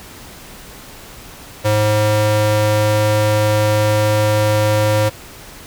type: ring-modulated tone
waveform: square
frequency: 212.5 Hz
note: G#3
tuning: 40 cents sharp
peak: -10 dBFS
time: 1.64-5.1 s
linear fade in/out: 20 ms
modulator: 319 Hz
effects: pink hiss -37 dBFS RMS until 5.66 s